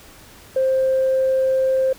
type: tone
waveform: sine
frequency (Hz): 526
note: C5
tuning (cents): +9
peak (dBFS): -14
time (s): 0.56-1.93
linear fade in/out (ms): 5
effects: tanh soft clip ceiling -11 dBFS + pink hiss -45 dBFS RMS until 1.98 s